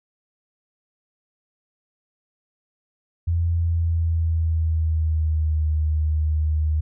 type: tone with pitch glide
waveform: sine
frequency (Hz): 84.6 to 77.13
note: E2 to D#2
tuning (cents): +45 to -15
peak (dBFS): -18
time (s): 3.27-6.81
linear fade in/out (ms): 10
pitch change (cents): -160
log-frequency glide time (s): 3.53-5.67
effects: none